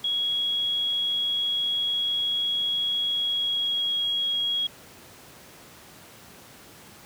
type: tone with pitch glide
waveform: sine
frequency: 3322 to 3301 Hz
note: G#7 to G#7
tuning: 0 to -11 cents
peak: -23 dBFS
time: 0.04-4.67 s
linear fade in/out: 5 ms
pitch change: -11 cents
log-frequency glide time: 3.08-3.91 s
effects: pink hiss -48 dBFS RMS until 7.05 s + high-pass 100 Hz 12 dB/octave